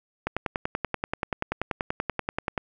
click train, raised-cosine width 0.5 ms, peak -11 dBFS, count 25, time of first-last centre 0.27-2.578 s, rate 10.4 Hz, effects none

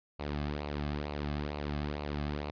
sawtooth tone with flanger, 73.42 Hz, D2, in tune, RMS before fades -36 dBFS, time 0.19-2.51 s, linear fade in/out 10 ms, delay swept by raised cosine 0.57 to 2.17 ms, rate 2.2 Hz, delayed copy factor -0.6, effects resampled to 11025 Hz

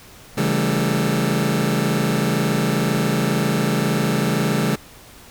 sawtooth chord, A dominant seventh, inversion first, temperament just, 137.5 / 165 / 198 / 220 Hz, C#3 / E3 / G3 / A3, -14 / +2 / +18 / 0 cents, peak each -19 dBFS, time 0.37-4.76 s, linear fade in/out 10 ms, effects pink hiss -44 dBFS RMS until 5.3 s

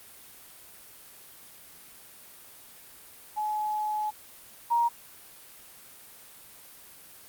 sine tone pair in turn, 850 / 940.5 Hz, G#5 / A#5, +40 / +15 cents, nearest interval major second, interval 175 cents, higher second, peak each -27 / -21 dBFS, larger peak second, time 3.36-4.11 / 4.7-4.89 s, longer first, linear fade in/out 20 ms, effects white hiss -50 dBFS RMS until 7.28 s + Opus 32 kbps

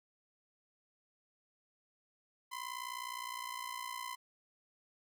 sawtooth ring-modulated tone, 1023 Hz, C6, 39 cents flat, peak -34 dBFS, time 2.51-4.16 s, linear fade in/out 20 ms, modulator 29.8 Hz, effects none

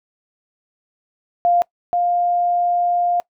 sine tone pair in turn, 699 / 703 Hz, F5 / F5, +1 / +11 cents, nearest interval unison, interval 10 cents, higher second, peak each -12 / -15 dBFS, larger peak first, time 1.45-1.62 / 1.93-3.2 s, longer second, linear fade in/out 0 ms, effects noise-tail reverb RT60 0.1 s tail -24 dB re dry

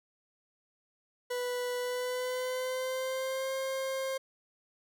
40% pulse tone with pitch glide, 493.1 to 531.6 Hz, B4 to C5, -3 to +27 cents, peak -31 dBFS, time 1.3-4.18 s, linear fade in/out 10 ms, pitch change +130 cents, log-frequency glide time 1.78-3.52 s, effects none

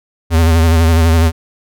square tone with vibrato, 82 Hz, E2, 9 cents flat, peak -8 dBFS, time 0.3-1.32 s, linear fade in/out 50 ms, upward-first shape sine, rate 12 Hz, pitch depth 50 cents each way, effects none

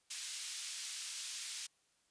white band-pass noise, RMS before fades -44 dBFS, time 0.1-1.67 s, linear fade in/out 10 ms, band 2700 to 8200 Hz, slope 12 dB/octave, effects white hiss -75 dBFS RMS until 2.1 s + resampled to 22050 Hz

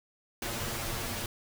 pink noise with comb filter, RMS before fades -35 dBFS, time 0.42-1.26 s, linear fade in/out 2 ms, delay 8.7 ms, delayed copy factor +0.75, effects none

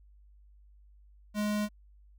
square tone, 209.2 Hz, G#3, 13 cents sharp, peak -29 dBFS, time 1.34-1.69 s, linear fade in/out 50 ms, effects added 50 Hz sine -55 dBFS peak until 2.18 s

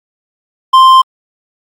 sine tone with hard clipping, 1046.5 Hz, C6, in tune, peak -3 dBFS, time 0.73-1.02 s, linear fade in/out 10 ms, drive 6 dB, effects Opus 48 kbps

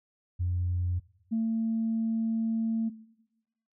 sine tone pair in turn, 89 / 225 Hz, F2 / A3, +33 / +39 cents, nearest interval octave + major third, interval 1606 cents, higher second, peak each -25 / -24 dBFS, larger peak second, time 0.39-1 / 1.31-2.9 s, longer second, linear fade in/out 20 ms, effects noise-tail reverb RT60 1.0 s tail -19 dB re dry + tanh soft clip ceiling -21 dBFS

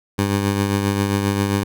15% pulse tone with tremolo, 100 Hz, G2, 35 cents sharp, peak -9 dBFS, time 0.18-1.64 s, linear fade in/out 10 ms, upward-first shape triangle, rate 7.5 Hz, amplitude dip 45%, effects none

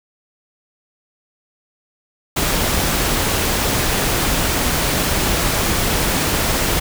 pink noise, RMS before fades -18 dBFS, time 2.36-6.8 s, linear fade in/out 10 ms, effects none

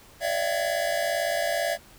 square tone cluster, 577 / 617 / 675 / 755 / 1669 Hz, D5 / D#5 / E5 / F#5 / G#6, -31 / -15 / +41 / +35 / +8 cents, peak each -31 / -34 / -28 / -37 / -34 dBFS, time 0.2-1.78 s, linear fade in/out 50 ms, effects pink hiss -52 dBFS RMS until 1.98 s

